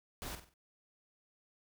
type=noise with echo; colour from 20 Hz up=pink; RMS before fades=-43 dBFS; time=0.22-0.35 s; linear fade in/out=0 ms; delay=47 ms; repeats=4; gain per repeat=-8 dB; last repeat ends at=0.538 s; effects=none